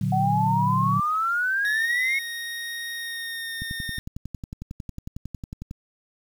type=chord; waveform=sine; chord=Bb augmented; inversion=none; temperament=equal with one note detuned; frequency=116.54 / 146.83 / 184.36 Hz; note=Bb2 / D3 / F#3; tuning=0 / 0 / -6 cents; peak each=-26 dBFS; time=0.01-1 s; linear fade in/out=5 ms
type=exponential sweep; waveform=sine; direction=up; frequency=740 to 2200 Hz; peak=-21 dBFS; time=0.12-2.19 s; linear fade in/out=5 ms
type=tone with pitch glide; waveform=25% pulse; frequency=1864.7 to 1832.7 Hz; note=A#6 to A#6; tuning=0 to -30 cents; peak=-27 dBFS; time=1.65-3.99 s; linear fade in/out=0 ms; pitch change=-30 cents; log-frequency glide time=2.93-3.53 s
type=click train; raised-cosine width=5 ms; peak=-21 dBFS; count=24; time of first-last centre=3.62-5.711 s; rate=11 Hz
effects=8-bit